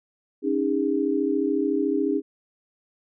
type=chord; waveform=sine; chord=C# suspended second; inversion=none; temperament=equal with one note detuned; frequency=277.2 / 311.1 / 406.3 Hz; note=C#4 / D#4 / G#4; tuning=0 / 0 / -38 cents; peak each=-25 dBFS; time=0.42-2.22 s; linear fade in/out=50 ms; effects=none